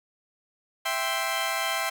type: chord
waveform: 15% pulse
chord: C major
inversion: first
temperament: equal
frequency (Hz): 659.3 / 784 / 1046.5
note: E5 / G5 / C6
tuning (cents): 0 / 0 / 0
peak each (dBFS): -24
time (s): 0.85-1.9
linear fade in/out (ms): 10
effects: none